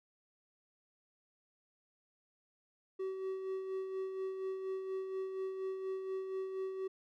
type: tone with tremolo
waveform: triangle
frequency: 380.7 Hz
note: F#4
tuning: 49 cents sharp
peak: -33 dBFS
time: 2.99-6.88 s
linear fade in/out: 10 ms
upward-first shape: sine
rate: 4.2 Hz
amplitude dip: 45%
effects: none